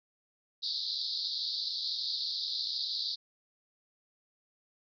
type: band-pass noise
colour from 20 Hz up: white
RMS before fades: -35 dBFS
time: 0.62-3.16 s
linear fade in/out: 20 ms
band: 3700 to 4900 Hz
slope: 96 dB/octave
effects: none